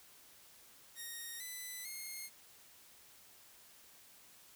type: tone with pitch steps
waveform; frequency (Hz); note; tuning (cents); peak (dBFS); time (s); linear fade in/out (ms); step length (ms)
5% pulse; 1864.7 / 1998.5 / 2142; A#6 / B6 / C7; 0 / +20 / +40; -34; 0.95-2.3; 50; 450
effects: white hiss -61 dBFS RMS until 4.55 s